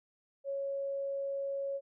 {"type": "tone", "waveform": "sine", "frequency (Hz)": 553, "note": "C#5", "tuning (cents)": -4, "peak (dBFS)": -33, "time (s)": [0.44, 1.81], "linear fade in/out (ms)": 50, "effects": []}